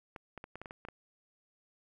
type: clicks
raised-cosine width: 0.5 ms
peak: -29 dBFS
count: 9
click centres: 0.162 / 0.377 / 0.441 / 0.556 / 0.616 / 0.658 / 0.709 / 0.851 / 0.886 s
effects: 11-bit